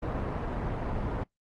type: low-pass noise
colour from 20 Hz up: pink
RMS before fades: -32 dBFS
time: 0.02-1.24 s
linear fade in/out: 10 ms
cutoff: 1100 Hz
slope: 12 dB/octave
effects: noise-tail reverb RT60 0.1 s tail -17 dB re dry + Opus 24 kbps